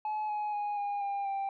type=tone with pitch steps; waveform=sine; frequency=854 / 840.3 / 826.8 / 813.6 / 800.5 / 787.7 Hz; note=G#5 / G#5 / G#5 / G#5 / G5 / G5; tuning=+48 / +20 / -8 / -36 / +36 / +8 cents; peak=-28 dBFS; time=0.05-1.49 s; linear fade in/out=2 ms; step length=240 ms; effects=tanh soft clip ceiling -30 dBFS